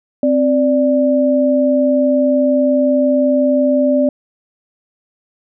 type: tone pair together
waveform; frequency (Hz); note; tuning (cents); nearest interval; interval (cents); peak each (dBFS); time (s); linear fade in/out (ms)
sine; 261.6 / 587.3; C4 / D5; 0 / 0; octave + major second; 1400; -13; 0.23-4.09; 2
effects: none